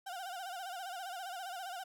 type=tone with vibrato; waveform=35% pulse; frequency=740 Hz; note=F#5; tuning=in tune; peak=-39 dBFS; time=0.06-1.84 s; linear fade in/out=10 ms; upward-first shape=sine; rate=15 Hz; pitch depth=110 cents each way; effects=none